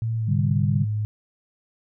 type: tone with pitch glide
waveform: sine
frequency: 113.3 to 106.33 Hz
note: A#2 to G#2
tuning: -49 to +41 cents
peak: -22 dBFS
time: 0.02-1.05 s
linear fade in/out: 0 ms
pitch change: -110 cents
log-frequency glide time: 0.18-0.32 s
type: chord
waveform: sine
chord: C suspended second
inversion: none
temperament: just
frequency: 130.81 / 147.16 / 196.22 Hz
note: C3 / D3 / G3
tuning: 0 / +4 / +2 cents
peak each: -27 / -22 / -26 dBFS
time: 0.27-0.85 s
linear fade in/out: 20 ms
effects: none